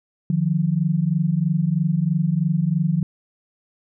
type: tone pair together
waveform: sine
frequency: 153 / 176.09 Hz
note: D#3 / F3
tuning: -29 / +15 cents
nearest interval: major second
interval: 244 cents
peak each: -20 dBFS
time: 0.3-3.03 s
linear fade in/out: 2 ms
effects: none